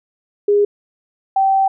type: tone pair in turn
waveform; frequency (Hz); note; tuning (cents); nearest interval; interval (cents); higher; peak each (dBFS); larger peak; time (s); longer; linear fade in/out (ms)
sine; 409.9 / 775.2; G#4 / G5; -23 / -20; major seventh; 1103; second; -10 / -11; first; 0.48-0.65 / 1.36-1.68; second; 5
effects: none